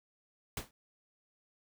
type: noise with exponential decay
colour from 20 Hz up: pink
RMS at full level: -34 dBFS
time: 0.57-0.71 s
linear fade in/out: 2 ms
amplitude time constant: 30 ms
effects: none